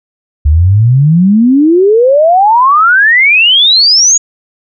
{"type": "exponential sweep", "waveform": "sine", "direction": "up", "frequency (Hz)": [70.6, 6870], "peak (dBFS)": -3, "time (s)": [0.45, 4.18], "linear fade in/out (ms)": 10, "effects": []}